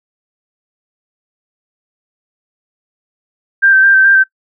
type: tone with vibrato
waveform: sine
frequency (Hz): 1568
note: G6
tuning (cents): 0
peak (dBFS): -5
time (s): 3.62-4.24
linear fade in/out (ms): 20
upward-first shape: square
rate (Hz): 4.7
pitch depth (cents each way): 21
effects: noise-tail reverb RT60 0.1 s tail -21 dB re dry